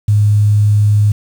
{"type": "tone with quantisation", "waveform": "sine", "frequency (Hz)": 104.2, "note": "G#2", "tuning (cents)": 6, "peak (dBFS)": -7, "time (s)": [0.08, 1.12], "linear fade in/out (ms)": 5, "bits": 6, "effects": []}